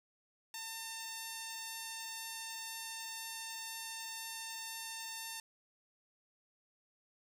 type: tone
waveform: 5% pulse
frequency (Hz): 902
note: A5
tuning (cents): +43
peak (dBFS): -30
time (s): 0.54-5.4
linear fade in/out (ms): 2
effects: none